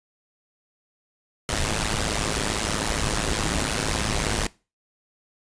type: noise with amplitude modulation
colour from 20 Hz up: pink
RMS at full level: -21 dBFS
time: 1.49-4.47 s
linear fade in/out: 0 ms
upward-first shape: sine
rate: 107 Hz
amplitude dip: 90%
effects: noise-tail reverb RT60 0.3 s tail -21 dB re dry + resampled to 22050 Hz